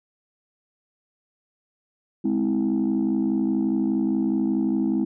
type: chord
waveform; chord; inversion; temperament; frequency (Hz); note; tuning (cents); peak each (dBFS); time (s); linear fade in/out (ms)
sine; Ab augmented; none; just; 207.7 / 259.6 / 324.5; Ab3 / C4 / E4; 0 / -13 / -27; -23; 2.24-5.05; 10
effects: tanh soft clip ceiling -15 dBFS